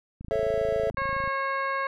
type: click train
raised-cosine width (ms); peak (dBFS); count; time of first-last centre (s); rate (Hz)
5; -27; 30; 0.21-1.276; 27.2
type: chord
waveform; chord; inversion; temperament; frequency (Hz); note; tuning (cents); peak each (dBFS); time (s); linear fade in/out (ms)
triangle; A major; none; just; 440 / 550 / 660; A4 / C#5 / E5; 0 / -14 / +2; -26; 0.31-0.9; 0
type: harmonic tone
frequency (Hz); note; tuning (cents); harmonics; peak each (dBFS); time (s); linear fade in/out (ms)
544; C#5; -33; 1 / 2 / 3 / 4 / 5 / 7 / 8; -33 / -28 / -32 / -36 / -47 / -51 / -52; 0.97-1.87; 2
effects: none